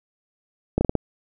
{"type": "slowing click train", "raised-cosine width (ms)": 2, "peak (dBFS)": -6, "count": 5, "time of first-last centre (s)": [0.78, 0.953], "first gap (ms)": 30, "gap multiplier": 1.25, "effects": []}